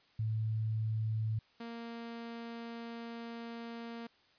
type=tone pair in turn; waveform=sine / sawtooth; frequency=110 / 232.4 Hz; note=A2 / A#3; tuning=0 / -5 cents; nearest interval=octave + minor second; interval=1295 cents; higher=second; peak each=-31 / -38 dBFS; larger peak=first; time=0.19-1.39 / 1.6-4.07 s; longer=second; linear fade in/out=5 ms; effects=white hiss -67 dBFS RMS until 4.38 s + resampled to 11025 Hz